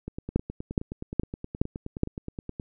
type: two click trains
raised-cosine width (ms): 3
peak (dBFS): -9 / -21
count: 5 / 25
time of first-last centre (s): 0.36-2.034 / 0.08-2.598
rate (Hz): 2.39 / 9.53
effects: none